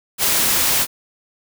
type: noise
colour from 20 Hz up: white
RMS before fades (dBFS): -17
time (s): 0.18-0.87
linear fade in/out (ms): 50
effects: none